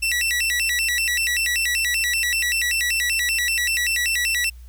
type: tone with vibrato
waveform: sawtooth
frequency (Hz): 2283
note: D7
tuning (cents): -50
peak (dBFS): -16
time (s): 0.02-4.5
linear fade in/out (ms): 10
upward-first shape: square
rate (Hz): 5.2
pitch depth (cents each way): 280
effects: added 60 Hz sine -38 dBFS peak until 4.68 s + white hiss -58 dBFS RMS until 4.68 s